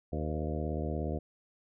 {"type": "harmonic tone with a mistuned harmonic", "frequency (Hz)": 76.9, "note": "D#2", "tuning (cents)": -20, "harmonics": [1, 2, 3, 4, 5, 6, 7, 8, 9], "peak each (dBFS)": [-35, -38, -40, -41, -42, -43, -43, -44, -45], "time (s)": [0.12, 1.19], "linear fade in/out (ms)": 10, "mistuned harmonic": 7, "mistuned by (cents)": -46, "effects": []}